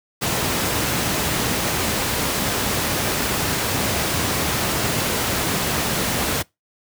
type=noise; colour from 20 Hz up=pink; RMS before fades=-21 dBFS; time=0.21-6.43 s; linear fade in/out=20 ms; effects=noise-tail reverb RT60 0.2 s tail -24 dB re dry + high-pass 80 Hz 12 dB/octave